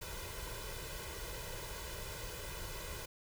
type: noise with comb filter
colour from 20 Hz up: pink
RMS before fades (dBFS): -44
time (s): 0.01-3.06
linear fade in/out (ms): 10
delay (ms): 2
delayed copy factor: +0.8
effects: none